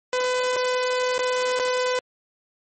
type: tone with dropouts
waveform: sawtooth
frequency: 503 Hz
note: B4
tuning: 32 cents sharp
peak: -17 dBFS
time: 0.13-1.99 s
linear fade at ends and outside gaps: 1 ms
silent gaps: 0.561-0.564 / 1.181-1.191 / 1.591-1.597 s
effects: MP3 32 kbps